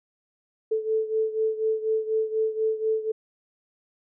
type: beating tone pair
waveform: sine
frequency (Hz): 438 / 442.1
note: A4 / A4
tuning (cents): -8 / +8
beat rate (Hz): 4.1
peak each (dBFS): -24 / -28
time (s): 0.71-3.12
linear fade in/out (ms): 10
effects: none